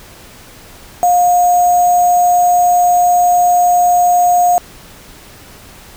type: tone with sample-and-hold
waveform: sine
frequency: 710 Hz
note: F5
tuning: 28 cents sharp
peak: -7 dBFS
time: 1.03-4.58 s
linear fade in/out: 0 ms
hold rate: 7350 Hz
effects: pink hiss -38 dBFS RMS until 5.96 s